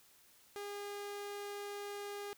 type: tone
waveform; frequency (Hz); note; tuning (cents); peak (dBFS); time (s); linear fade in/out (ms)
sawtooth; 407.1; G#4; -35; -38; 0.56-2.33; 0
effects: white hiss -65 dBFS RMS until 2.37 s